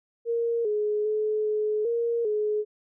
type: tone with pitch steps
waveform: sine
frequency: 466 / 420.8 / 428.4 / 425.9 / 467.6 / 423.1 Hz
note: A#4 / G#4 / A4 / G#4 / A#4 / G#4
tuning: -1 / +23 / -46 / +44 / +5 / +32 cents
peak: -23 dBFS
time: 0.25-2.65 s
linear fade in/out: 50 ms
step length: 400 ms
effects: none